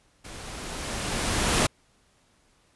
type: noise with level ramp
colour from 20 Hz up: pink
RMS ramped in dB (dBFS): -42 to -21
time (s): 0.24-1.67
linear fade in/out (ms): 10
effects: pink hiss -64 dBFS RMS until 2.75 s + resampled to 24000 Hz

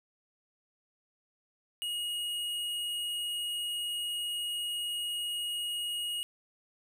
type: tone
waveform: square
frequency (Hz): 2881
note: F#7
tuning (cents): -47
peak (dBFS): -33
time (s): 1.82-6.23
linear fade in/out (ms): 0
effects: none

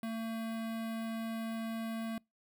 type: tone with notch filter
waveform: square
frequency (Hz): 225.5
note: A3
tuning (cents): +43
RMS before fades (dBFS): -38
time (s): 0.03-2.18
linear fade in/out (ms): 2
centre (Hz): 6200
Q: 1.2
effects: noise-tail reverb RT60 0.2 s tail -26 dB re dry

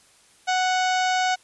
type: harmonic tone with a mistuned harmonic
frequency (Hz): 740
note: F#5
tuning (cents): 0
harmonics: 1 / 2 / 3 / 4 / 5 / 6 / 7 / 8 / 9 / 10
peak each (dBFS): -21 / -27 / -31 / -33 / -35 / -37 / -38 / -39 / -40 / -41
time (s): 0.47-1.36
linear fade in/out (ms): 20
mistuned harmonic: 9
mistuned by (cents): -36
effects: white hiss -56 dBFS RMS until 1.43 s + resampled to 24000 Hz

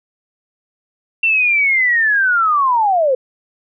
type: linear sweep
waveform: sine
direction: down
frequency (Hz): 2714 to 493.9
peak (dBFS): -11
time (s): 1.23-3.15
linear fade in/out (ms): 5
effects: none

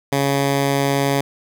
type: tone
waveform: 10% pulse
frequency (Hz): 139.3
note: C#3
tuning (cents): +9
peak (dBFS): -8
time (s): 0.12-1.21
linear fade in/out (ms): 5
effects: none

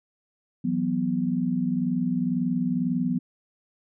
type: chord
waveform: sine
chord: E suspended second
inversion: none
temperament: equal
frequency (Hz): 164.81 / 185 / 246.9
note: E3 / F#3 / B3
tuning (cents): 0 / 0 / 0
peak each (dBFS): -30 / -27 / -25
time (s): 0.64-3.19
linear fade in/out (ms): 10
effects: none

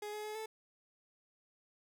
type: tone with pitch steps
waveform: 30% pulse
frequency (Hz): 417.7 / 422.8 / 426 / 438.7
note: G#4 / G#4 / G#4 / A4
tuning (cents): +10 / +31 / +44 / -5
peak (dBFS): -38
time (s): 0.02-0.46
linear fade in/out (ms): 5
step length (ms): 110
effects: none

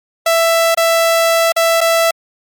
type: tone with dropouts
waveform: sawtooth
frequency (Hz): 663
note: E5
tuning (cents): +10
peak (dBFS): -6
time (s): 0.26-2.11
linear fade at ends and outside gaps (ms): 5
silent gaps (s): 0.747-0.773 / 1.522-1.563 / 1.807-1.812
effects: MP3 96 kbps

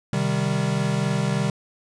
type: chord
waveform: square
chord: C minor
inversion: none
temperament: equal with one note detuned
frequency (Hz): 130.81 / 154.22 / 196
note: C3 / Eb3 / G3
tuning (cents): 0 / -15 / 0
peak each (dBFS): -26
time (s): 0.13-1.5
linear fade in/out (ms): 2
effects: resampled to 22050 Hz

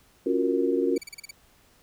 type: chord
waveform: sine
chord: Gb major seventh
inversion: second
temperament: equal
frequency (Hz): 277.2 / 349.2 / 370 / 466.2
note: Db4 / F4 / Gb4 / Bb4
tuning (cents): 0 / 0 / 0 / 0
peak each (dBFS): -27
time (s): 0.26-0.98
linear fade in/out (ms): 5
type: tone bursts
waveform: 15% pulse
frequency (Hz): 2294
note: D7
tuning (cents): -41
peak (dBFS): -30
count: 7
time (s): 0.96-1.31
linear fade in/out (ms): 5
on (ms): 20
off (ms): 35
effects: pink hiss -60 dBFS RMS until 1.82 s

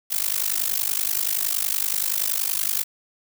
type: noise with amplitude modulation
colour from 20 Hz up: blue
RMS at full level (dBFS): -20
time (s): 0.1-2.84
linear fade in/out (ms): 20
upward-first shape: sine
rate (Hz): 50.6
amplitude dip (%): 95
effects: none

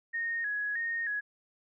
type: tone with vibrato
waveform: sine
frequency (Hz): 1760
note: A6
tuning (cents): 0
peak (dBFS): -30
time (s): 0.13-1.21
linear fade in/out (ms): 20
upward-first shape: square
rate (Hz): 1.6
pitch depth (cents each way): 86
effects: none

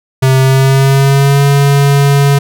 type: tone with pitch glide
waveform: square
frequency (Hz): 132.1 to 140.77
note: C3 to C#3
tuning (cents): +17 to +27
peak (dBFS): -6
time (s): 0.22-2.39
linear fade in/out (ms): 10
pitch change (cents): +110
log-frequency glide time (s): 0.4-1.42
effects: none

